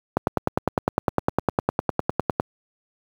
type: click train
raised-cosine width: 1 ms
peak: -4 dBFS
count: 23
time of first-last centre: 0.17-2.399 s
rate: 9.87 Hz
effects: high-pass 80 Hz 12 dB/octave + 7-bit